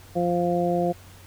harmonic tone, 174.61 Hz, F3, in tune, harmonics 1 / 2 / 3 / 4, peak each -26 / -26 / -26 / -26 dBFS, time 0.15-0.93 s, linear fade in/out 20 ms, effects added 93 Hz sine -47 dBFS peak until 1.26 s + pink hiss -50 dBFS RMS until 1.26 s

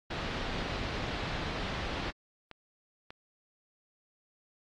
pink low-pass noise, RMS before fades -36 dBFS, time 0.1-2.11 s, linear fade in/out 10 ms, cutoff 4300 Hz, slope 24 dB/octave
click train, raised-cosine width 0.3 ms, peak -28 dBFS, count 4, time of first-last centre 1.33-3.105 s, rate 1.69 Hz
effects AAC 48 kbps

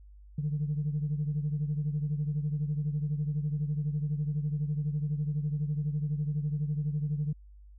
sine beating tone pair, 146.9 / 158.9 Hz, D3 / D#3, +1 / +37 cents, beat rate 12 Hz, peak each -28 / -34 dBFS, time 0.38-7.33 s, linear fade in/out 5 ms, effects tanh soft clip ceiling -23 dBFS + added 50 Hz sine -49 dBFS peak until 7.78 s

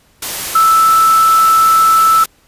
sine tone in noise, 1318.5 Hz, E6, in tune, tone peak -6 dBFS, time 0.55-2.24 s, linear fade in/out 5 ms, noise white, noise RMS -21 dBFS, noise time 0.22-2.26 s, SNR +12 dB, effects pink hiss -52 dBFS RMS until 2.47 s + resampled to 32000 Hz

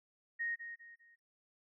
sine tone with echo, 1864.7 Hz, A#6, in tune, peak -35 dBFS, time 0.39-0.56 s, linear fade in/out 20 ms, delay 200 ms, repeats 3, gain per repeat -9 dB, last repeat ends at 1.16 s, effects noise-tail reverb RT60 0.2 s tail -21 dB re dry

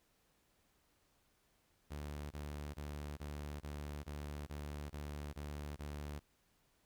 sawtooth tone bursts, 73.42 Hz, D2, in tune, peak -39 dBFS, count 10, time 1.9-6.198 s, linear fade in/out 20 ms, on 410 ms, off 22 ms, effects pink hiss -75 dBFS RMS until 6.85 s

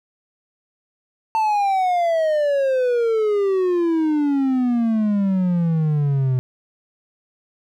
triangle exponential sweep, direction down, 896 to 126 Hz, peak -14 dBFS, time 1.35-6.39 s, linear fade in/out 0 ms, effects none

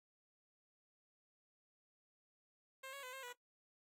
10% pulse tone with pitch steps, 531 / 556 / 507 / 533 / 489.2 Hz, C5 / C#5 / B4 / C5 / B4, +25 / +5 / +45 / +32 / -16 cents, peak -40 dBFS, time 2.83-3.33 s, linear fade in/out 10 ms, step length 100 ms, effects noise-tail reverb RT60 0.1 s tail -19 dB re dry + AAC 64 kbps

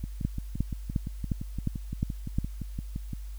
two click trains, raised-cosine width 5 ms, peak -14 / -21 dBFS, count 7 / 19, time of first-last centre 0.25-2.385 / 0.04-3.133 s, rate 2.81 / 5.82 Hz, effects added 50 Hz sine -36 dBFS peak until 3.38 s + white hiss -58 dBFS RMS until 3.38 s

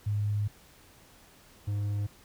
sine / triangle tone pair in turn, 103.83 / 102.46 Hz, G#2 / G#2, 0 / -23 cents, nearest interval unison, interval 23 cents, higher first, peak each -26 dBFS, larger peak neither, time 0.06-0.48 / 1.67-2.07 s, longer first, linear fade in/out 10 ms, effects pink hiss -57 dBFS RMS until 2.24 s

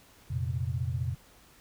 sine chord, F suspended fourth, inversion none, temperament equal with one note detuned, 87.31 / 116.54 / 131.8 Hz, F2 / Bb2 / C3, 0 / 0 / +13 cents, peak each -33 dBFS, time 0.3-1.15 s, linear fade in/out 10 ms, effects pink hiss -58 dBFS RMS until 1.6 s

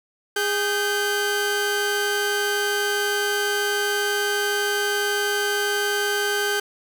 sawtooth tone pair together, 410.3 / 1549 Hz, G#4 / G6, -21 / -21 cents, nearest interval octave + major seventh, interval 2300 cents, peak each -20 dBFS, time 0.36-6.6 s, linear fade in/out 5 ms, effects none

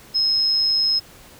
sine tone, 5150 Hz, E8, 41 cents flat, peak -16 dBFS, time 0.14-1 s, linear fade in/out 20 ms, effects pink hiss -46 dBFS RMS until 1.39 s

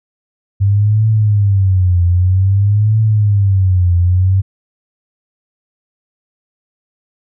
sine tone with vibrato, 98 Hz, G2, in tune, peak -8 dBFS, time 0.6-4.42 s, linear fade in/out 20 ms, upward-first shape triangle, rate 0.52 Hz, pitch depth 210 cents each way, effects none

